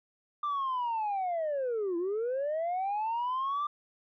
sine linear two-way sweep, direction down then up, 1193 to 333 to 1193 Hz, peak -27 dBFS, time 0.43-3.67 s, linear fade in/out 5 ms, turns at 1.97 s, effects tanh soft clip ceiling -27 dBFS

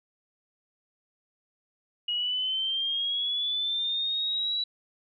sine linear sweep, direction up, 2887 to 3934 Hz, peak -26 dBFS, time 2.08-4.64 s, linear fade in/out 5 ms, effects none

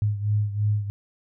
sine beating tone pair, 103.83 / 106.83 Hz, G#2 / G#2, 0 / +49 cents, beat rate 3 Hz, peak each -22 / -27 dBFS, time 0.02-0.9 s, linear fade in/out 0 ms, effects none

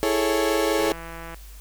35% pulse chord, A major seventh, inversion second, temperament equal, 329.6 / 415.3 / 440 / 554.4 Hz, E4 / G#4 / A4 / C#5, 0 / 0 / 0 / 0 cents, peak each -24 dBFS, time 0.03-0.92 s, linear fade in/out 0 ms
click train, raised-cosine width 0.5 ms, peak -23 dBFS, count 93, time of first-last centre 0.79-1.344 s, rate 166 Hz
effects added 50 Hz sine -40 dBFS peak until 1.6 s + white hiss -50 dBFS RMS until 1.6 s

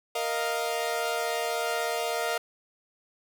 sawtooth chord, Bb suspended fourth, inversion none, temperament equal, 466.2 / 622.3 / 698.5 Hz, Bb4 / Eb5 / F5, 0 / 0 / 0 cents, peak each -28 / -29 / -27 dBFS, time 0.15-2.38 s, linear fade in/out 5 ms, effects none

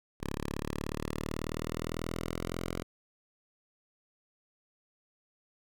5% pulse linear sweep, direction up, 35 to 43.65 Hz, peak -23 dBFS, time 0.2-2.83 s, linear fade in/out 10 ms, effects none

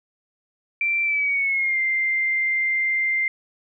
sine tone with pitch glide, 2349 to 2093 Hz, D7 to C7, 0 to 0 cents, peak -19 dBFS, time 0.81-3.28 s, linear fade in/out 2 ms, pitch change -200 cents, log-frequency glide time 1.03-1.8 s, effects none

